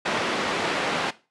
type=band-pass noise; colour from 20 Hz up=pink; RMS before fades=-26 dBFS; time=0.05-1.11 s; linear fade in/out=10 ms; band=300 to 3400 Hz; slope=12 dB/octave; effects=noise-tail reverb RT60 0.3 s tail -17 dB re dry + resampled to 24000 Hz